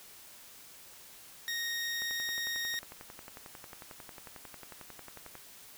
20% pulse tone, 1864.7 Hz, A#6, in tune, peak -28 dBFS, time 1.48-2.79 s, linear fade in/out 0 ms
click train, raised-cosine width 0.5 ms, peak -31 dBFS, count 38, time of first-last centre 2.02-5.353 s, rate 11.1 Hz
effects white hiss -53 dBFS RMS until 5.77 s

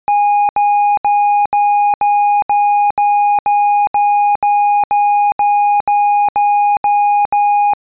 triangle tone bursts, 822 Hz, G#5, 18 cents flat, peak -7 dBFS, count 16, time 0.08-7.735 s, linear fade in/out 0 ms, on 410 ms, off 73 ms, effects resampled to 8000 Hz

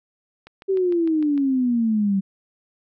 click train, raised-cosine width 0.3 ms, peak -26 dBFS, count 7, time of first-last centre 0.47-1.378 s, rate 6.61 Hz
sine exponential sweep, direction down, 392 to 190.8 Hz, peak -17 dBFS, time 0.68-2.21 s, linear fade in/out 20 ms
effects none

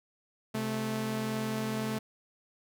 sawtooth tone pair together, 130.08 / 218.4 Hz, C3 / A3, -10 / -13 cents, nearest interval major sixth, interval 897 cents, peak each -33 / -28 dBFS, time 0.54-1.99 s, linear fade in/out 10 ms, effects none

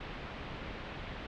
pink low-pass noise, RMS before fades -43 dBFS, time 0-1.27 s, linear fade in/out 10 ms, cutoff 3400 Hz, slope 24 dB/octave, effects none

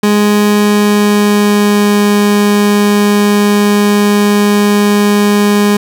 30% pulse tone with pitch glide, 207.7 to 205.8 Hz, G#3 to G#3, 0 to -16 cents, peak -4 dBFS, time 0.03-5.77 s, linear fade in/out 5 ms, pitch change -16 cents, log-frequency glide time 0.47-2.02 s, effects none

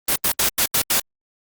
white noise bursts at uneven times, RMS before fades -18 dBFS, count 6, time 0.08-0.16 / 0.24-0.32 / 0.39-0.49 / 0.58-0.66 / 0.74-0.82 / 0.9-1 s, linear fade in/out 5 ms, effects Opus 32 kbps

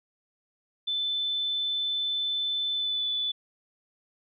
sine tone with pitch glide, 3520 to 3478 Hz, A7 to A7, 0 to -21 cents, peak -26 dBFS, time 0.87-3.32 s, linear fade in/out 10 ms, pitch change -21 cents, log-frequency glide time 2.73-3.06 s, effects none

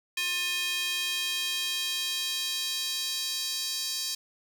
square tone with high-pass filter sweep, 355.5 Hz, F4, 31 cents sharp, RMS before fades -31 dBFS, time 0.17-4.15 s, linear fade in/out 5 ms, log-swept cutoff 2600 to 4600 Hz, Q 2.3, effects none

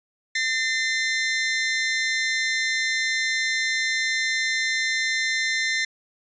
sawtooth tone pair together, 1800 / 2059 Hz, A6 / C7, +39 / -28 cents, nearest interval major second, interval 233 cents, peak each -21 dBFS, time 0.35-5.85 s, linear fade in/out 5 ms, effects resampled to 16000 Hz

